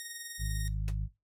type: tone with tremolo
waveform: 5% pulse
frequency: 1863 Hz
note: A#6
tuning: 2 cents flat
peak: -27 dBFS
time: 0-0.68 s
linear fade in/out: 0 ms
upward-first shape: sine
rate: 20 Hz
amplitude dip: 45%
type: harmonic tone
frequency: 51.91 Hz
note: G#1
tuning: in tune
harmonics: 1 / 2 / 3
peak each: -31 / -37 / -41 dBFS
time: 0.38-1.09 s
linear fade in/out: 50 ms
type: noise with exponential decay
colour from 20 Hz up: pink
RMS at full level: -40 dBFS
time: 0.88-0.95 s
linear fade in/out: 0 ms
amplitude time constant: 15 ms
effects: noise-tail reverb RT60 0.2 s tail -17 dB re dry + low-pass 12000 Hz 12 dB/octave